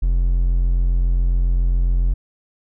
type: tone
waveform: triangle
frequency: 43.65 Hz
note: F1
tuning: in tune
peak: -12 dBFS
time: 0.02-2.14 s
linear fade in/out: 10 ms
effects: none